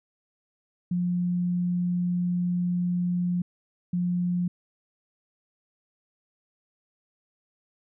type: tone bursts at uneven times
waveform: sine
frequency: 177.2 Hz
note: F3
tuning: 25 cents sharp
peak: -23 dBFS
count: 2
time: 0.91-3.42 / 3.93-4.48 s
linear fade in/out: 5 ms
effects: none